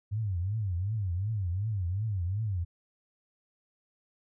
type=tone with vibrato; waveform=sine; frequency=98 Hz; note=G2; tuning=in tune; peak=-28 dBFS; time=0.11-2.65 s; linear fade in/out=20 ms; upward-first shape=triangle; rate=2.7 Hz; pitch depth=270 cents each way; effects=none